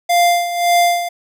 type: tone with tremolo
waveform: square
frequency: 697 Hz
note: F5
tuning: 4 cents flat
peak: -10 dBFS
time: 0.09-1.09 s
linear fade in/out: 10 ms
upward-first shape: sine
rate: 1.8 Hz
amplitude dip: 70%
effects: none